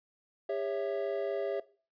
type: chord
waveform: triangle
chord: C# diminished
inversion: second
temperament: equal with one note detuned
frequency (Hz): 402.3 / 554.4 / 659.3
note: G4 / C#5 / E5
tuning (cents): +45 / 0 / 0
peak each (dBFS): -33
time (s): 0.49-1.6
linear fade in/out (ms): 5
effects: noise-tail reverb RT60 0.4 s tail -19 dB re dry + resampled to 11025 Hz